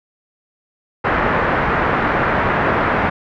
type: low-pass noise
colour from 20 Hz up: white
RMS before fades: -17 dBFS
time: 1.04-3.1 s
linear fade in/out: 10 ms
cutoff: 1700 Hz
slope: 24 dB/octave
effects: none